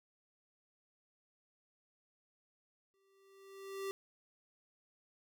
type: tone with exponential growth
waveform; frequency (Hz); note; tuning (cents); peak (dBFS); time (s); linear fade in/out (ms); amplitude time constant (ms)
square; 390.4; G4; -7; -37; 2.94-3.91; 0; 210
effects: none